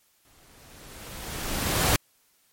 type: noise with exponential growth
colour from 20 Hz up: pink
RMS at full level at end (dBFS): -20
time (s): 0.25-1.96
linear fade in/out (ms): 1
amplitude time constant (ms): 370
effects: white hiss -65 dBFS RMS until 2.52 s + MP3 64 kbps